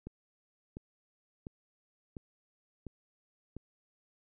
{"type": "click train", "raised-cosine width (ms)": 3, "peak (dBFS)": -29, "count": 6, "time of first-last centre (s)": [0.07, 3.567], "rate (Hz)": 1.43, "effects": []}